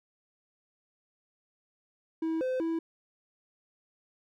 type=tone with pitch steps; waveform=triangle; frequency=323.4 / 514 / 328.3 Hz; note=E4 / C5 / E4; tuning=-33 / -31 / -7 cents; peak=-26 dBFS; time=2.22-2.79 s; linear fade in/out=5 ms; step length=190 ms; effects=none